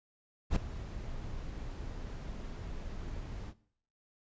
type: noise with ADSR envelope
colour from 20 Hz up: brown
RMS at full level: -24 dBFS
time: 0.5-3.54 s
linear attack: 61 ms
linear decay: 4 ms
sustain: -17 dB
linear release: 59 ms
effects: noise-tail reverb RT60 0.6 s tail -19 dB re dry + resampled to 16000 Hz